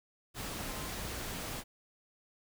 sine tone in noise, 1046.5 Hz, C6, in tune, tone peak -50 dBFS, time 0.65-0.92 s, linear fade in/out 50 ms, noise pink, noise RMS -40 dBFS, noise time 0.34-1.64 s, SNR -13 dB, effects none

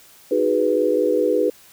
sine chord, G# minor seventh, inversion second, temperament equal, 311.1 / 370 / 415.3 / 493.9 Hz, D#4 / F#4 / G#4 / B4, 0 / 0 / 0 / 0 cents, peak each -23 / -24 / -21 / -19 dBFS, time 0.31-1.5 s, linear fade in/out 5 ms, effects white hiss -49 dBFS RMS until 1.72 s

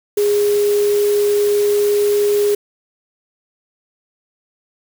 sine tone in noise, 411.7 Hz, G#4, 15 cents flat, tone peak -12 dBFS, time 0.17-2.55 s, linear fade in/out 5 ms, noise white, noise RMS -29 dBFS, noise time 0.17-2.55 s, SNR +14 dB, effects none

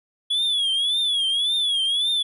triangle tone with vibrato, 3374 Hz, G#7, 27 cents sharp, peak -18 dBFS, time 0.3-2.23 s, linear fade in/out 10 ms, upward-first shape triangle, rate 1.8 Hz, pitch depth 140 cents each way, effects resampled to 32000 Hz

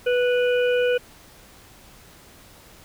harmonic tone, 492.3 Hz, B4, 6 cents flat, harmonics 1 / 3 / 5 / 6, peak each -18 / -28 / -32 / -34 dBFS, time 0.06-0.98 s, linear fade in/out 10 ms, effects pink hiss -49 dBFS RMS until 2.84 s

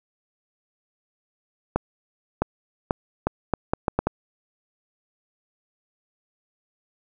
accelerating click train, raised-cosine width 1 ms, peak -6 dBFS, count 9, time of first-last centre 1.76-4.07 s, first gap 660 ms, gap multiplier 0.74, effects none

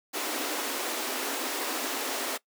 pink high-pass noise, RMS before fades -32 dBFS, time 0.13-2.38 s, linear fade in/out 20 ms, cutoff 250 Hz, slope 96 dB/octave, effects noise-tail reverb RT60 0.1 s tail -20 dB re dry

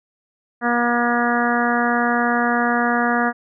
harmonic tone, 239.2 Hz, A#3, 45 cents sharp, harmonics 1 / 2 / 3 / 4 / 5 / 6 / 7 / 8, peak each -21 / -26 / -22 / -28 / -25 / -25 / -24 / -30 dBFS, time 0.61-3.33 s, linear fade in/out 50 ms, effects none

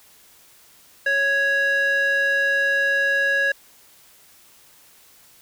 square tone with band-pass filter, 554.4 Hz, C#5, in tune, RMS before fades -20 dBFS, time 1.06-3.52 s, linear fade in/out 5 ms, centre 1700 Hz, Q 3, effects white hiss -52 dBFS RMS until 5.41 s

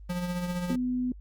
square tone with tremolo, 177.5 Hz, F3, 28 cents sharp, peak -28 dBFS, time 0.09-0.76 s, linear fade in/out 10 ms, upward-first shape triangle, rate 15 Hz, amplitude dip 50%
sine tone, 250 Hz, B3, 21 cents sharp, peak -26 dBFS, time 0.7-1.12 s, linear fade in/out 2 ms
effects added 50 Hz sine -43 dBFS peak until 1.2 s + Opus 32 kbps

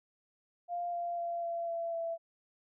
sine tone with pitch steps, 698.5 / 692.1 / 685.7 / 679.4 / 673.1 / 667 Hz, F5 / F5 / F5 / F5 / E5 / E5, 0 / -16 / -32 / -48 / +36 / +20 cents, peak -33 dBFS, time 0.68-2.18 s, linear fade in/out 50 ms, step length 250 ms, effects none

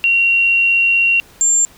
sine tone pair in turn, 2748 / 7336 Hz, F7 / A#8, -29 / -29 cents, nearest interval octave + perfect fourth, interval 1700 cents, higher second, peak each -10 dBFS, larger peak neither, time 0.04-1.2 / 1.41-1.65 s, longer first, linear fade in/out 0 ms, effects pink hiss -45 dBFS RMS until 1.77 s

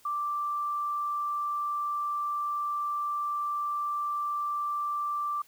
sine tone, 1174.7 Hz, D6, in tune, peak -28 dBFS, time 0.05-5.42 s, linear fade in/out 5 ms, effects white hiss -60 dBFS RMS until 5.47 s

